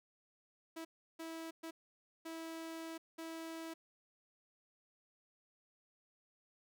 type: tone bursts at uneven times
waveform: sawtooth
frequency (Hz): 326.2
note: E4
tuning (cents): -18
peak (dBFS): -40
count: 5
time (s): 0.76-0.85 / 1.19-1.51 / 1.63-1.71 / 2.25-2.98 / 3.18-3.74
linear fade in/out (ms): 10
effects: none